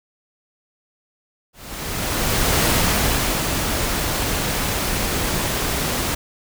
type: noise with ADSR envelope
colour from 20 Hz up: pink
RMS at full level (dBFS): -17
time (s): 1.53-6.15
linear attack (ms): 1100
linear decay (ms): 810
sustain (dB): -5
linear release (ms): 7
effects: none